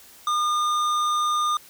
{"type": "tone with hard clipping", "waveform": "triangle", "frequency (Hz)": 1213, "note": "D#6", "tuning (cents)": -44, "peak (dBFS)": -22, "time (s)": [0.27, 1.57], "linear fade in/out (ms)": 2, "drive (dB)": 15, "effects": ["white hiss -49 dBFS RMS until 1.69 s"]}